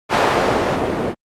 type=noise with low-pass filter sweep; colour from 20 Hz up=blue; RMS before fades=-18 dBFS; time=0.09-1.15 s; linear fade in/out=50 ms; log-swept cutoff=850 to 370 Hz; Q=0.82; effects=Opus 48 kbps